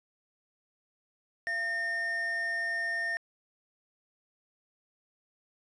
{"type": "tone pair together", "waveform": "triangle", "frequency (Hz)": [682.2, 1823], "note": ["F5", "A#6"], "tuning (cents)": [-41, -39], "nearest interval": "octave + perfect fourth", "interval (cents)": 1702, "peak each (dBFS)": [-39, -28], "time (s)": [1.47, 3.17], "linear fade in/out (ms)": 0, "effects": ["resampled to 22050 Hz", "11-bit"]}